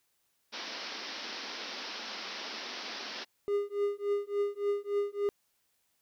white band-pass noise, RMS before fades -41 dBFS, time 0.52-3.25 s, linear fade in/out 20 ms, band 200 to 5600 Hz, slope 96 dB/octave
triangle tone with tremolo, 406.7 Hz, G#4, 36 cents flat, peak -23 dBFS, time 3.48-5.29 s, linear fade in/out 0 ms, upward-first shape triangle, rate 3.5 Hz, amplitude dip 100%
effects white hiss -75 dBFS RMS until 6.01 s

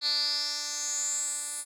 10% pulse tone with band-pass filter sweep, 293.7 Hz, D4, in tune, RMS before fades -31 dBFS, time 0.01-1.65 s, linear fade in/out 50 ms, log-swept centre 4300 to 9500 Hz, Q 9.8, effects none

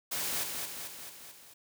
white noise with echo, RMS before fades -34 dBFS, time 0.11-0.44 s, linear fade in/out 10 ms, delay 220 ms, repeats 5, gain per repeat -4 dB, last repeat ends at 1.54 s, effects high-pass 80 Hz 12 dB/octave

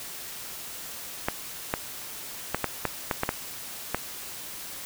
clicks, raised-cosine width 0.5 ms, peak -9 dBFS, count 9, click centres 1.285 / 1.739 / 2.546 / 2.643 / 2.853 / 3.112 / 3.234 / 3.291 / 3.946 s, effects white hiss -39 dBFS RMS until 4.85 s

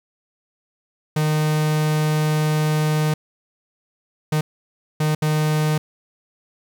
45% pulse tone bursts at uneven times, 153.6 Hz, D#3, 22 cents flat, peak -17 dBFS, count 4, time 1.16-3.14 / 4.32-4.41 / 5-5.15 / 5.22-5.78 s, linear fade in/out 5 ms, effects 9-bit

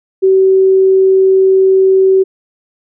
sine tone, 381.4 Hz, G4, 47 cents flat, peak -5 dBFS, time 0.22-2.24 s, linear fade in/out 20 ms, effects none

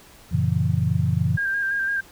sine chord, F# dominant seventh, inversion none, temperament just, 92.5 / 115.62 / 138.75 / 166.5 Hz, F#2 / A#2 / C#3 / E3, 0 / -14 / +2 / +18 cents, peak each -24 dBFS, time 0.31-1.38 s, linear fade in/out 20 ms
sine tone with vibrato, 1600 Hz, G6, 35 cents sharp, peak -21 dBFS, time 1.37-2.01 s, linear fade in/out 10 ms, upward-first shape square, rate 5.9 Hz, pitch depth 25 cents each way
effects pink hiss -49 dBFS RMS until 2.11 s

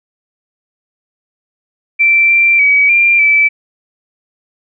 sine tone with pitch steps, 2342 / 2357 / 2273 / 2383 / 2313 Hz, D7 / D7 / C#7 / D7 / D7, -5 / +6 / +43 / +25 / -27 cents, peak -6 dBFS, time 1.99-3.49 s, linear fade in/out 20 ms, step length 300 ms, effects none

